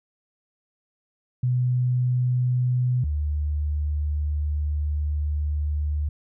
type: tone pair in turn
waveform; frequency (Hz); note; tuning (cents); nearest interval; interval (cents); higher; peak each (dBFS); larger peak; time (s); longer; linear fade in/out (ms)
sine; 125 / 74.39; B2 / D2; +21 / +23; major sixth; 898; first; -19 / -22; first; 1.43-3.04 / 3.04-6.09; second; 5
effects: none